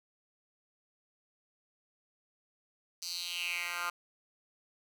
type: tone with high-pass filter sweep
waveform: 10% pulse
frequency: 174.5 Hz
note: F3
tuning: 1 cent flat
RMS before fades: -37 dBFS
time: 3.02-3.9 s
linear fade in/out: 5 ms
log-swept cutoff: 5200 to 1300 Hz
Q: 4.4
effects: 10-bit